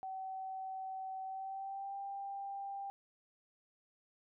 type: tone with pitch glide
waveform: sine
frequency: 762 to 792.1 Hz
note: G5 to G5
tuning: -49 to +18 cents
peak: -40 dBFS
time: 0.03-2.9 s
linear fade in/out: 0 ms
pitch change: +67 cents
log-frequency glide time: 1.24-1.97 s
effects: none